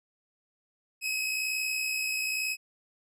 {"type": "tone pair together", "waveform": "sawtooth", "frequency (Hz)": [2498, 2559], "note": ["D#7", "D#7"], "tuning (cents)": [6, 48], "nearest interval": "unison", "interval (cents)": 42, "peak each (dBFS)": [-34, -26], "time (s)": [1.01, 2.57], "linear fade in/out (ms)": 50, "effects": ["resampled to 32000 Hz"]}